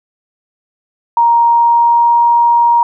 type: tone with pitch glide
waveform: sine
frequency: 937 to 943 Hz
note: A#5 to A#5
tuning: +9 to +20 cents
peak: -6 dBFS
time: 1.17-2.83 s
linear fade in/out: 2 ms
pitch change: +11 cents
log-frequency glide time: 1.46-2.25 s
effects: none